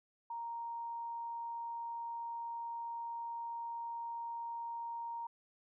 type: tone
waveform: sine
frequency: 932.3 Hz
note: A#5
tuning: in tune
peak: -39 dBFS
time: 0.3-5.27 s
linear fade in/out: 5 ms
effects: none